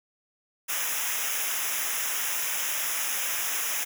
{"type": "noise with comb filter", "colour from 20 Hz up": "white", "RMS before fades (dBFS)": -29, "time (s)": [0.68, 3.85], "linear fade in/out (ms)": 20, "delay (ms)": 0.23, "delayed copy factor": -1, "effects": []}